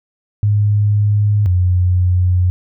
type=tone pair in turn; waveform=sine; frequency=103.83 / 90.34 Hz; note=G#2 / F#2; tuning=0 / -41 cents; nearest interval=major second; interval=241 cents; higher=first; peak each=-10 dBFS; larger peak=neither; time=0.43-1.46 / 1.46-2.5 s; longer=second; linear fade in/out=0 ms; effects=none

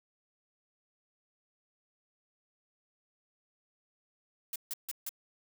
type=noise bursts; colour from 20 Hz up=blue; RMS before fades=-37 dBFS; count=4; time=4.53-5.092 s; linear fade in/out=2 ms; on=28 ms; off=150 ms; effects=none

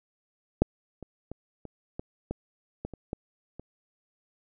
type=clicks; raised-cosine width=2 ms; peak=-6 / -27 / -24 / -27 / -21 / -18 / -20 / -27 / -18 / -27 dBFS; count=10; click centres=0.62 / 1.027 / 1.316 / 1.653 / 1.995 / 2.31 / 2.85 / 2.937 / 3.131 / 3.596 s; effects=none

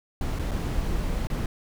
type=noise with dropouts; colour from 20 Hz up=brown; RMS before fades=-27 dBFS; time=0.21-1.46 s; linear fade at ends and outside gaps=2 ms; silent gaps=0.39-0.394 / 0.511-0.515 / 1.271-1.3 s; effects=none

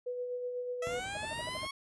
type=tone with tremolo; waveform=sine; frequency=493.9 Hz; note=B4; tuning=in tune; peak=-33 dBFS; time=0.06-1 s; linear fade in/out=10 ms; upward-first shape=sine; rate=8.1 Hz; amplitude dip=35%
type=linear sweep; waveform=15% pulse; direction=up; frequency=647 to 1108.7 Hz; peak=-31 dBFS; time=0.82-1.71 s; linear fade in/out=5 ms
type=noise; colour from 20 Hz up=brown; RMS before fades=-42 dBFS; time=0.87-1.67 s; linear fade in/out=0 ms
type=tone bursts; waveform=sine; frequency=622.3 Hz; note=D#5; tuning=in tune; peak=-38 dBFS; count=7; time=1.15-1.65 s; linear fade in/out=0 ms; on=20 ms; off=60 ms
effects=high-pass 100 Hz 12 dB/octave + resampled to 24000 Hz

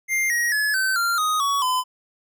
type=tone with pitch steps; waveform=square; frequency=2100 / 1892.6 / 1705.7 / 1537.3 / 1385.5 / 1248.7 / 1125.4 / 1014.2 Hz; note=C7 / A#6 / G#6 / G6 / F6 / D#6 / C#6 / B5; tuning=+6 / +26 / +46 / -34 / -14 / +6 / +26 / +46 cents; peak=-20 dBFS; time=0.08-1.84 s; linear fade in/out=50 ms; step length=220 ms; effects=none

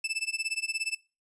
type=tone with tremolo; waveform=sawtooth; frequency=2637 Hz; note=E7; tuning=in tune; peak=-23 dBFS; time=0.04-0.95 s; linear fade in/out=5 ms; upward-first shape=sine; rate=17 Hz; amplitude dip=100%; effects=noise-tail reverb RT60 0.3 s tail -22 dB re dry + resampled to 24000 Hz

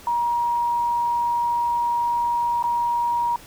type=tone with dropouts; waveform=sine; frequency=950 Hz; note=A#5; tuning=33 cents sharp; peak=-19 dBFS; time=0.07-3.36 s; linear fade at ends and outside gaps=2 ms; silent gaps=2.626-2.639 s; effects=pink hiss -45 dBFS RMS until 3.46 s

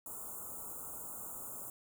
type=band-stop noise; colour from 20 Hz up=white; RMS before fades=-45 dBFS; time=0.06-1.7 s; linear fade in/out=2 ms; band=1400 to 6900 Hz; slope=96 dB/octave; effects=none

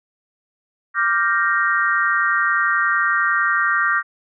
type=chord; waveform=sine; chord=G minor seventh; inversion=second; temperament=equal; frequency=1174.7 / 1396.9 / 1568 / 1864.7 Hz; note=D6 / F6 / G6 / Bb6; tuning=0 / 0 / 0 / 0 cents; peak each=-21 dBFS; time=0.94-4.03 s; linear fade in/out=50 ms; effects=none

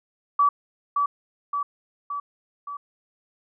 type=tone with echo; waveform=sine; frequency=1148 Hz; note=D6; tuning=40 cents flat; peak=-15 dBFS; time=0.39-0.49 s; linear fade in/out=5 ms; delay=570 ms; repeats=4; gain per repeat=-4 dB; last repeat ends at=2.77 s; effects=none

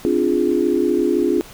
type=chord; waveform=sine; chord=D half-diminished seventh; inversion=third; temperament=equal with one note detuned; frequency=261.6 / 297.4 / 349.2 / 415.3 Hz; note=C4 / D4 / F4 / Ab4; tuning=0 / +22 / 0 / 0 cents; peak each=-22 / -21 / -18 / -21 dBFS; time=0.05-1.41 s; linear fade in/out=0 ms; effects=pink hiss -41 dBFS RMS until 1.53 s

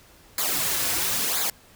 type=noise with flanger; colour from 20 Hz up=white; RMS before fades=-25 dBFS; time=0.38-1.5 s; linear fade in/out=2 ms; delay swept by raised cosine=0.34 to 5.04 ms; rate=0.99 Hz; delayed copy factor=-0.7; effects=pink hiss -53 dBFS RMS until 1.75 s

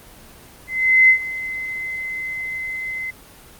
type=tone with ADSR envelope; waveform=sine; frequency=2053 Hz; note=C7; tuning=33 cents flat; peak=-7 dBFS; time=0.67-3.11 s; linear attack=420 ms; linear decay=89 ms; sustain=-17 dB; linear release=14 ms; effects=pink hiss -44 dBFS RMS until 3.59 s + Opus 24 kbps

